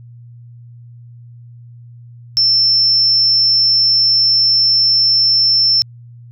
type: tone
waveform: sine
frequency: 5350 Hz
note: E8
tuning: 25 cents sharp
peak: -9 dBFS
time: 2.37-5.82 s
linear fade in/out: 0 ms
effects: added 119 Hz sine -35 dBFS peak until 6.31 s